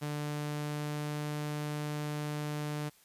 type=tone with pitch glide; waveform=sawtooth; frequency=148.1 to 149.13 Hz; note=D3 to D3; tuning=+15 to +27 cents; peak=-30 dBFS; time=0.01-2.9 s; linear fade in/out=20 ms; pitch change=+12 cents; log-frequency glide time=0.19-1.33 s; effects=white hiss -63 dBFS RMS until 3.04 s + resampled to 32000 Hz